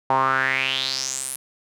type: tone with band-pass filter sweep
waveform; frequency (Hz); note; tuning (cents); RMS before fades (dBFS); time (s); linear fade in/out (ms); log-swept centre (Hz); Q
sawtooth; 132.6; C3; +23; -23; 0.1-1.36; 2; 860 to 11000; 5.6
effects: none